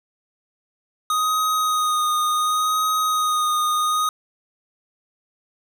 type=tone with vibrato; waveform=square; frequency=1244.5 Hz; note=D#6; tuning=in tune; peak=-19 dBFS; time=1.1-4.09 s; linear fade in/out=2 ms; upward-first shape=sine; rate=0.69 Hz; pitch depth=20 cents each way; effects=none